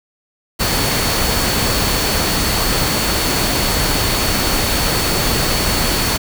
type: tone in noise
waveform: sine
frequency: 4435 Hz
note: C#8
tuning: in tune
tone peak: -24 dBFS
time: 0.59-6.18 s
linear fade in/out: 20 ms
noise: pink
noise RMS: -17 dBFS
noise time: 0.59-6.18 s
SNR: -10 dB
effects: none